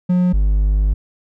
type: tone pair in turn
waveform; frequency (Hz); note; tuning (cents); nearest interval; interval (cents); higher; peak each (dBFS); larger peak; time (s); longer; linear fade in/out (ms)
triangle; 180 / 50.51; F#3 / G#1; -47 / -47; octave + minor seventh; 2200; first; -10; neither; 0.09-0.33 / 0.33-0.94; second; 10
effects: none